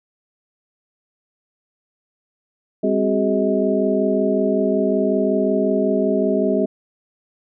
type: tone cluster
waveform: sine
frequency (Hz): 201.5 / 262.2 / 375.8 / 421.2 / 634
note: G3 / C4 / F#4 / G#4 / D#5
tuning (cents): +48 / +4 / +27 / +24 / +32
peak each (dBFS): -22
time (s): 2.83-6.66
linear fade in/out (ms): 10
effects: none